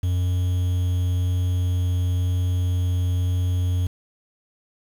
triangle tone with quantisation, 89.9 Hz, F#2, 49 cents flat, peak -17 dBFS, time 0.03-3.87 s, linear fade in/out 5 ms, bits 7, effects none

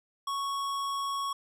sine tone with hard clipping, 1108.7 Hz, C#6, in tune, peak -32 dBFS, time 0.27-1.33 s, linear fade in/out 5 ms, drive 16 dB, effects none

